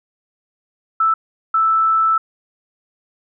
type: tone bursts at uneven times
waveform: sine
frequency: 1318.5 Hz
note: E6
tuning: in tune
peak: -12 dBFS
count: 2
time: 1-1.14 / 1.54-2.18 s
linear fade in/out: 5 ms
effects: none